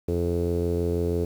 sawtooth tone with low-pass filter, 86.2 Hz, F2, 22 cents flat, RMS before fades -25 dBFS, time 0.08-1.25 s, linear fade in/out 5 ms, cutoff 430 Hz, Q 5.2, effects 8-bit

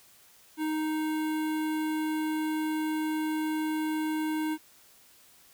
square tone with notch filter, 311.1 Hz, D#4, in tune, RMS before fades -30 dBFS, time 0.57-4.58 s, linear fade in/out 50 ms, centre 5500 Hz, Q 0.87, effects white hiss -58 dBFS RMS until 5.53 s

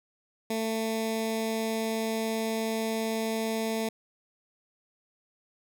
15% pulse tone with notch filter, 222.7 Hz, A3, 21 cents sharp, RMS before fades -30 dBFS, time 0.5-3.89 s, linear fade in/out 5 ms, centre 1300 Hz, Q 1.2, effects none

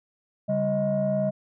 sine tone cluster, 140.6 / 198.9 / 628 Hz, C#3 / G3 / D#5, +25 / +25 / +16 cents, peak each -29 / -26 / -23 dBFS, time 0.48-1.31 s, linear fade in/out 20 ms, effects tanh soft clip ceiling -16 dBFS

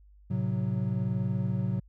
triangle chord, F# diminished, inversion first, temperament equal, 110 / 130.81 / 185 Hz, A2 / C3 / F#3, 0 / 0 / 0 cents, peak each -29 dBFS, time 0.3-1.8 s, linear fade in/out 10 ms, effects added 50 Hz sine -53 dBFS peak until 1.88 s

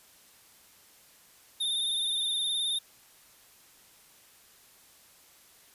square tone with vibrato, 3626 Hz, A#7, 49 cents flat, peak -28 dBFS, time 1.6-2.79 s, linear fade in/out 10 ms, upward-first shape sine, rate 19 Hz, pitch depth 49 cents each way, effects white hiss -58 dBFS RMS until 5.74 s + resampled to 32000 Hz

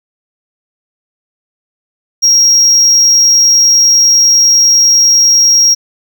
triangle tone, 5610 Hz, F8, 7 cents sharp, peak -3 dBFS, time 2.22-5.75 s, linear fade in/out 20 ms, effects none

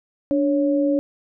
sine tone pair together, 291.1 / 554.4 Hz, D4 / C#5, -15 / 0 cents, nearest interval major seventh, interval 1115 cents, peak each -18 / -21 dBFS, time 0.31-0.99 s, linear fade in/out 0 ms, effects none

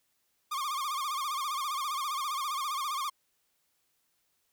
45% pulse tone with vibrato, 1141 Hz, C#6, 50 cents sharp, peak -31 dBFS, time 0.51-3.1 s, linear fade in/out 10 ms, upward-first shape sine, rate 15 Hz, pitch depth 130 cents each way, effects white hiss -75 dBFS RMS until 4.52 s

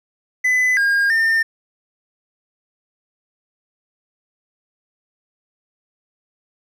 triangle tone with pitch steps, 2007 / 1619 / 1808 Hz, B6 / G#6 / A6, +27 / -45 / +47 cents, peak -12 dBFS, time 0.44-1.43 s, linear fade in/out 10 ms, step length 330 ms, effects 9-bit

